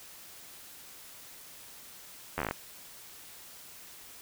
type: slowing click train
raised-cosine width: 0.5 ms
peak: -16 dBFS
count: 9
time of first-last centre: 2.38-2.51 s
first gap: 11 ms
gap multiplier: 1.11
effects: white hiss -50 dBFS RMS until 4.21 s